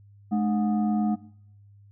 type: tone with frequency modulation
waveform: sine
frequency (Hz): 212.5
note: G#3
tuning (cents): +40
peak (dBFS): -21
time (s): 0.31-1.16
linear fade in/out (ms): 20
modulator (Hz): 514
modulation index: 0.63
effects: noise-tail reverb RT60 0.8 s tail -21 dB re dry + added 101 Hz sine -50 dBFS peak until 1.91 s